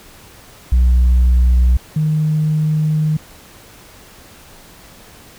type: tone pair in turn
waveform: sine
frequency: 61.9 / 154.28 Hz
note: B1 / D#3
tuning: +5 / -14 cents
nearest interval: octave + major third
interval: 1581 cents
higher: second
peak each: -6 / -12 dBFS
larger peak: first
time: 0.72-1.77 / 1.96-3.17 s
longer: second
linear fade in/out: 5 ms
effects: tanh soft clip ceiling -7 dBFS + pink hiss -42 dBFS RMS until 5.38 s